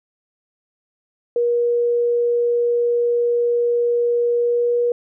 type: tone with pitch glide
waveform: sine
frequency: 477.1 to 480.1 Hz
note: A#4 to B4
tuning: +40 to -49 cents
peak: -15 dBFS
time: 1.36-4.92 s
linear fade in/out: 2 ms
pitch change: +11 cents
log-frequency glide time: 4.37-4.79 s
effects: none